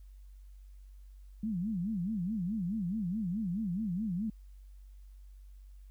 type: tone with vibrato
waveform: sine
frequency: 196 Hz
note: G3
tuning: in tune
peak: -31 dBFS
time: 1.43-4.3 s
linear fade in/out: 5 ms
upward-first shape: sine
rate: 4.7 Hz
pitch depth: 250 cents each way
effects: added 48 Hz sine -49 dBFS peak until 5.9 s + white hiss -75 dBFS RMS until 5.9 s